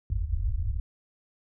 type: low-pass noise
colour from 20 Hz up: white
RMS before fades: -28 dBFS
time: 0.1-0.8 s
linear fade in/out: 2 ms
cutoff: 100 Hz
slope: 96 dB/octave
effects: none